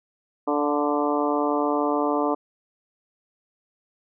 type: harmonic tone with a mistuned harmonic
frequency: 146.83 Hz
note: D3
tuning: in tune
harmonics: 2 / 3 / 4 / 5 / 6 / 7 / 8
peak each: -25 / -27 / -28 / -29 / -30 / -30 / -31 dBFS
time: 0.47-2.35 s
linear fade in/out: 10 ms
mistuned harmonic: 5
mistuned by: -23 cents
effects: none